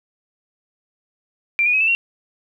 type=tone with pitch steps; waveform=sine; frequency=2364 / 2453 / 2545 / 2641 / 2741 Hz; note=D7 / D#7 / D#7 / E7 / F7; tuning=+11 / -25 / +39 / +3 / -33 cents; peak=-14 dBFS; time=1.59-1.95 s; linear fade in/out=0 ms; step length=72 ms; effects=9-bit